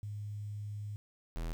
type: tone pair in turn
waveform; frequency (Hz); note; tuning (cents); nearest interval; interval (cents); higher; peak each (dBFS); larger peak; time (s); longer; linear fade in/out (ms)
sine / square; 103.83 / 41.2; G#2 / E1; 0 / 0; octave + major third; 1600; first; -38 / -36; second; 0.03-0.96 / 1.36-1.53; first; 0
effects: 11-bit